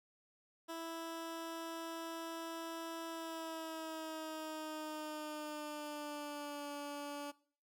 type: tone with pitch glide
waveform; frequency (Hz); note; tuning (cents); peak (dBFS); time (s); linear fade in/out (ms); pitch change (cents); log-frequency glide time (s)
15% pulse; 329.6 to 288.6; E4 to D4; 0 to -30; -36; 0.68-7.32; 20; -230; 3.08-6.69
effects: noise-tail reverb RT60 0.5 s tail -21 dB re dry